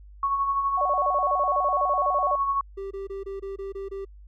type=tone with tremolo; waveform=sine; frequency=1107 Hz; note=C#6; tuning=3 cents flat; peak=-20 dBFS; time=0.23-2.61 s; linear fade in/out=2 ms; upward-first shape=sine; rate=12 Hz; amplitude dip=45%
type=tone with vibrato; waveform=sine; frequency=659.3 Hz; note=E5; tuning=in tune; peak=-25 dBFS; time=0.77-2.36 s; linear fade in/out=10 ms; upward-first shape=square; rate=12 Hz; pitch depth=200 cents each way
type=tone bursts; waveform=triangle; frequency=391.6 Hz; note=G4; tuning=2 cents flat; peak=-29 dBFS; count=8; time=2.77-4.051 s; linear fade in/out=10 ms; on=140 ms; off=23 ms
effects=added 50 Hz sine -44 dBFS peak until 4.27 s